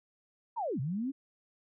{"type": "linear two-way sweep", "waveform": "sine", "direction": "down then up", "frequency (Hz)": [987.8, 120, 284], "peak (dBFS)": -31, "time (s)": [0.56, 1.12], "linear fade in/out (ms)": 20, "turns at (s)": 0.8, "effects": []}